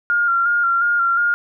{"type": "tone with vibrato", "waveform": "sine", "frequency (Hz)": 1396.9, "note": "F6", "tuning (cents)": 0, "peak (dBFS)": -14, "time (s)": [0.1, 1.34], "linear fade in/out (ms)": 0, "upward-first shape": "square", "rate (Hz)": 2.8, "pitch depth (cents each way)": 26, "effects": []}